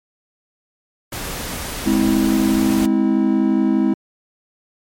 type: noise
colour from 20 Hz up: pink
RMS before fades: -27 dBFS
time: 1.12-2.86 s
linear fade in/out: 5 ms
type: chord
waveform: triangle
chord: Ab augmented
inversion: none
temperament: just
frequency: 207.7 / 259.6 / 324.5 Hz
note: Ab3 / C4 / E4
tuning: 0 / -13 / -27 cents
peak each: -16 dBFS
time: 1.86-3.94 s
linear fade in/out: 5 ms
effects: MP3 64 kbps